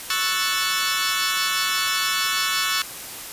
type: chord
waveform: 15% pulse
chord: F# minor seventh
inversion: second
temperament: equal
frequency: 1108.7 / 1318.5 / 1480 / 1760 Hz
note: C#6 / E6 / F#6 / A6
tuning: 0 / 0 / 0 / 0 cents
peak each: -20 dBFS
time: 0.1-2.82 s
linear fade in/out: 2 ms
effects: white hiss -35 dBFS RMS until 3.32 s + resampled to 32000 Hz